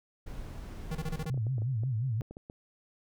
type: noise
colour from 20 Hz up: brown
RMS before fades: -40 dBFS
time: 0.26-1.25 s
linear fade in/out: 10 ms
type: tone bursts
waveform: square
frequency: 157.6 Hz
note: D#3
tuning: 23 cents sharp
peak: -33 dBFS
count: 6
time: 0.91-1.301 s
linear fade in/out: 5 ms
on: 41 ms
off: 29 ms
type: clicks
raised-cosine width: 2 ms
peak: -31 dBFS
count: 11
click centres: 1.257 / 1.343 / 1.376 / 1.468 / 1.582 / 1.62 / 1.835 / 2.218 / 2.31 / 2.369 / 2.499 s
type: tone with vibrato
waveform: sine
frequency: 120 Hz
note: B2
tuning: 49 cents flat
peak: -28 dBFS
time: 1.3-2.21 s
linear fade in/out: 0 ms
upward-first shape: sine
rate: 5.6 Hz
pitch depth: 200 cents each way
effects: none